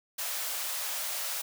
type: high-pass noise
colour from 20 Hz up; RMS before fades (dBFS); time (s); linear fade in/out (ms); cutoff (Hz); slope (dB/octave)
white; -34; 0.18-1.42; 10; 520; 48
effects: none